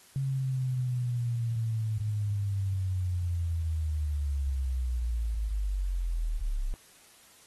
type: linear sweep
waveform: sine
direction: down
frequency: 136.7 to 32.32 Hz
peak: -27 dBFS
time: 0.16-6.74 s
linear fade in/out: 0 ms
effects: white hiss -57 dBFS RMS until 7.46 s + AAC 32 kbps